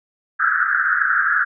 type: band-pass noise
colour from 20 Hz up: white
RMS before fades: -18 dBFS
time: 0.39-1.45 s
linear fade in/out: 20 ms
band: 1300 to 1700 Hz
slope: 96 dB/octave
effects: none